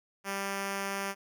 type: tone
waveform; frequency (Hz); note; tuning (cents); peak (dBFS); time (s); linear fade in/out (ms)
5% pulse; 197; G3; +9; -21; 0.24-1.15; 50
effects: none